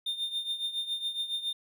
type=tone with tremolo; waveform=triangle; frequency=3626 Hz; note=A#7; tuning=49 cents flat; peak=-26 dBFS; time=0.06-1.53 s; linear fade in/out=5 ms; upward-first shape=triangle; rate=7.2 Hz; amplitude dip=80%; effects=none